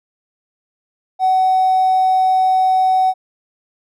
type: tone with hard clipping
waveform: triangle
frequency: 751 Hz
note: F#5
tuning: 26 cents sharp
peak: -11 dBFS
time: 1.19-3.14 s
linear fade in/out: 50 ms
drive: 3 dB
effects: none